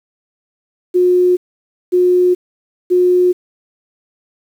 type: tone bursts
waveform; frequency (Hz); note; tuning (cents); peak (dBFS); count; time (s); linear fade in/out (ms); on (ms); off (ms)
sine; 360.4; F#4; -45; -8; 3; 0.94-3.33; 20; 430; 550
effects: 7-bit